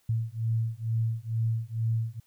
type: beating tone pair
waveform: sine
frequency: 112.2 / 114.4 Hz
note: A2 / A#2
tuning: +34 / -32 cents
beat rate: 2.2 Hz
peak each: -29 dBFS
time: 0.09-2.2 s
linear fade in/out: 5 ms
effects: white hiss -68 dBFS RMS until 2.26 s